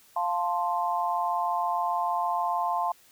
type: chord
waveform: sine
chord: F major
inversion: none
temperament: equal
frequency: 698.5 / 880 / 1046.5 Hz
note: F5 / A5 / C6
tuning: 0 / 0 / 0 cents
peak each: -29 dBFS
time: 0.16-2.92 s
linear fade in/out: 5 ms
effects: white hiss -58 dBFS RMS until 3.11 s

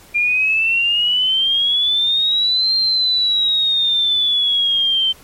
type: exponential two-way sweep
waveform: sine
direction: up then down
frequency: 2390 to 4186 to 3095 Hz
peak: -13 dBFS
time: 0.14-5.13 s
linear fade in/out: 20 ms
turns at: 2.75 s
effects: pink hiss -45 dBFS RMS until 5.23 s + MP3 64 kbps

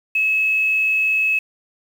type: tone with quantisation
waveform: sine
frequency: 2583 Hz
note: E7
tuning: 36 cents flat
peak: -15 dBFS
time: 0.15-1.39 s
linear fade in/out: 5 ms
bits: 7
effects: none

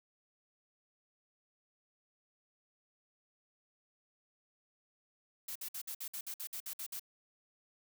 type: noise bursts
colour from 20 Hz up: blue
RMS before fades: -42 dBFS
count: 12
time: 5.48-6.996 s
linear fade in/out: 5 ms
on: 75 ms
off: 56 ms
effects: none

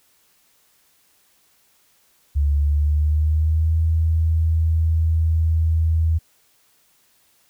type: tone with pitch glide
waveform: sine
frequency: 72 to 80.82 Hz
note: D2 to E2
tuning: -34 to -34 cents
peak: -15 dBFS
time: 2.35-6.19 s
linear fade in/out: 20 ms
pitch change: +200 cents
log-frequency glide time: 2.54-3.77 s
effects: white hiss -60 dBFS RMS until 7.49 s

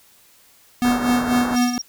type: tone with tremolo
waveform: square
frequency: 245.2 Hz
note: B3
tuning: 12 cents flat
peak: -15 dBFS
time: 0.82-1.78 s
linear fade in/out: 0 ms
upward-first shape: sine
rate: 4.1 Hz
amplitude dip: 65%
type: low-pass noise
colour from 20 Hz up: white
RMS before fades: -27 dBFS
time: 0.84-1.56 s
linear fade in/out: 10 ms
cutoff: 1600 Hz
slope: 48 dB/octave
type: tone bursts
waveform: sine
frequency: 5600 Hz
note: F8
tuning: 4 cents sharp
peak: -25 dBFS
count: 5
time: 1.56-1.818 s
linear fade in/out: 5 ms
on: 30 ms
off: 27 ms
effects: white hiss -53 dBFS RMS until 1.88 s

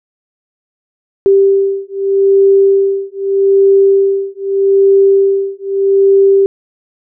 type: beating tone pair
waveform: sine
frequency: 392 / 392.81 Hz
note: G4 / G4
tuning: 0 / +4 cents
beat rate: 0.81 Hz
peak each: -10 dBFS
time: 1.26-6.46 s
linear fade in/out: 0 ms
effects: none

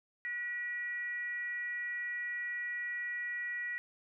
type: tone with frequency modulation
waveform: sine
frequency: 1928 Hz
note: B6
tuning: 42 cents flat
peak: -35 dBFS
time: 0.25-3.78 s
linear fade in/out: 0 ms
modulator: 470 Hz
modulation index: 0.34
effects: none

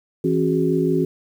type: tone cluster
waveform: sine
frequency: 163.3 / 269.8 / 366.3 / 412.1 Hz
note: E3 / C#4 / F#4 / G#4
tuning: -16 / -47 / -17 / -13 cents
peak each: -22 / -22 / -20 / -25 dBFS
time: 0.24-1.05 s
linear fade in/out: 5 ms
effects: 8-bit

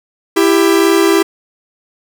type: tone pair together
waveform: 45% pulse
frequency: 332.2 / 395.1 Hz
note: E4 / G4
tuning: +13 / +14 cents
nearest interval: minor third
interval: 301 cents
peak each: -11 dBFS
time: 0.36-1.23 s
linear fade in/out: 10 ms
effects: none

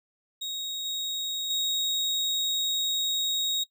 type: tone with level steps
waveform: 35% pulse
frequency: 3770 Hz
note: A#7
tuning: 19 cents sharp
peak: -29 / -27 / -23 dBFS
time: 0.41-3.64 s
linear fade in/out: 10 ms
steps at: 0.85 / 1.5 s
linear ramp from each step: 5 ms
effects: noise-tail reverb RT60 0.1 s tail -18 dB re dry

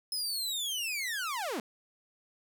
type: linear sweep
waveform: sawtooth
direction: down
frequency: 5160 to 196.7 Hz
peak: -29 dBFS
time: 0.12-1.6 s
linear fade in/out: 2 ms
effects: none

